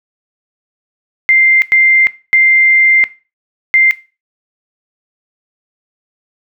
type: tone bursts at uneven times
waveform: sine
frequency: 2093 Hz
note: C7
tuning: in tune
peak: -5 dBFS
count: 4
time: 1.29-1.62 / 1.72-2.07 / 2.33-3.04 / 3.74-3.91 s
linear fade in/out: 0 ms
effects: noise-tail reverb RT60 0.3 s tail -17 dB re dry